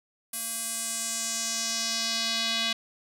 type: tone with band-pass filter sweep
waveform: square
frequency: 227.2 Hz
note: A#3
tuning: 44 cents flat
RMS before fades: -30 dBFS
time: 0.33-2.73 s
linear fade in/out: 5 ms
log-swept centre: 11000 to 3600 Hz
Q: 2.3
effects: none